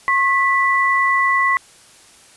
sine tone pair together, 1084.6 / 1975.5 Hz, C#6 / B6, -38 / 0 cents, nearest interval minor seventh, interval 1038 cents, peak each -16 dBFS, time 0.08-1.57 s, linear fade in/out 0 ms, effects white hiss -47 dBFS RMS until 2.36 s + resampled to 24000 Hz

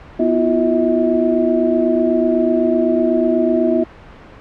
sine tone cluster, 246.4 / 327.3 / 355.3 / 643 Hz, B3 / E4 / F4 / E5, -4 / -12 / +30 / -43 cents, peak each -18 dBFS, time 0.19-3.84 s, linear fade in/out 10 ms, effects pink hiss -39 dBFS RMS until 4.4 s + low-pass 2000 Hz 12 dB/octave

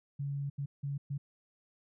sine tone bursts at uneven times, 140.8 Hz, C#3, 27 cents sharp, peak -33 dBFS, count 4, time 0.19-0.5 / 0.58-0.66 / 0.83-0.98 / 1.1-1.18 s, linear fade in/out 10 ms, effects none

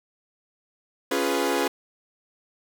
sawtooth chord, C# dominant seventh, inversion none, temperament equal, 277.2 / 349.2 / 415.3 / 493.9 Hz, C#4 / E#4 / G#4 / B4, 0 / 0 / 0 / 0 cents, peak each -24 dBFS, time 1.11-1.68 s, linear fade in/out 5 ms, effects none

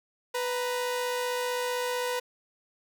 sawtooth tone pair together, 495.8 / 936 Hz, B4 / A#5, +7 / +7 cents, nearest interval major seventh, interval 1100 cents, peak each -25 / -32 dBFS, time 0.34-2.2 s, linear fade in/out 10 ms, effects none

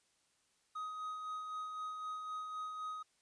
triangle tone with tremolo, 1256 Hz, D#6, 16 cents sharp, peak -37 dBFS, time 0.75-3.03 s, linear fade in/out 10 ms, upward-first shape sine, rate 3.9 Hz, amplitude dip 35%, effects white hiss -75 dBFS RMS until 3.21 s + resampled to 22050 Hz

